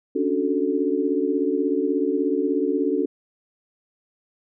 sine chord, D major seventh, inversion third, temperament equal, 277.2 / 293.7 / 370 / 440 Hz, C#4 / D4 / F#4 / A4, 0 / 0 / 0 / 0 cents, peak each -25 dBFS, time 0.15-3.06 s, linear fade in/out 10 ms, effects none

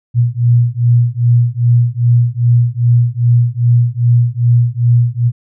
sine beating tone pair, 118.7 / 121.2 Hz, A#2 / B2, +32 / -32 cents, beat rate 2.5 Hz, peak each -11 dBFS, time 0.14-5.32 s, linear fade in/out 50 ms, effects none

